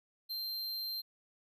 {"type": "tone", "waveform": "square", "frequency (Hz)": 4153, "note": "C8", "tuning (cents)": -14, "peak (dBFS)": -37, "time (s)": [0.29, 1.02], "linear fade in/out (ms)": 20, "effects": []}